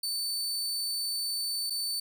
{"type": "tone with dropouts", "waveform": "sawtooth", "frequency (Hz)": 4528, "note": "C#8", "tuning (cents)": 36, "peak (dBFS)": -27, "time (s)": [0.03, 2], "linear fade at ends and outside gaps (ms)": 5, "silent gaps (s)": [1.699, 1.704], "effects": []}